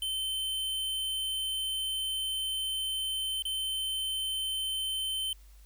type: tone with dropouts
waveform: square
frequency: 3083 Hz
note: G7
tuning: 29 cents flat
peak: -31 dBFS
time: 0.02-5.33 s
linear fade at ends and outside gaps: 2 ms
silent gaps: 3.423-3.452 s
effects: added 50 Hz sine -51 dBFS peak until 5.65 s + white hiss -64 dBFS RMS until 5.65 s